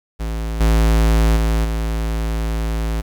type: tone with level steps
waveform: square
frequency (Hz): 55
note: A1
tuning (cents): 0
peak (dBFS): -22 / -12 / -15 / -19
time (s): 0.19-3.02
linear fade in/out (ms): 20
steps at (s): 0.6 / 1.36 / 1.64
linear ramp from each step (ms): 10
effects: 8-bit